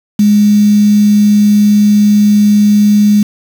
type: tone with quantisation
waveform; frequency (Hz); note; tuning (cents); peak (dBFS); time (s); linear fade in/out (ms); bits
sine; 207.7; G#3; 0; -4; 0.19-3.23; 5; 4
effects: none